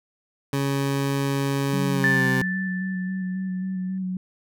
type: tone with pitch glide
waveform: 20% pulse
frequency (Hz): 138.59 to 130.06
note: C#3 to C3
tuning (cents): 0 to -10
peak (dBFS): -17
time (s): 0.53-2.42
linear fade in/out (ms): 2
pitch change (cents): -110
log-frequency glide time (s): 1.9-2.24
type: tone with vibrato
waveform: sine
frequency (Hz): 186.6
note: F#3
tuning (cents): +15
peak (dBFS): -25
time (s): 1.73-4.17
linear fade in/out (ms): 2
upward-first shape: square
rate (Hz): 3.7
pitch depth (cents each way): 19
type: tone with exponential decay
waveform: sine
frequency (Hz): 1760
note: A6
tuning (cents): 0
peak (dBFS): -17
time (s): 2.04-3.98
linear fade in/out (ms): 0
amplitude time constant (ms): 420
effects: none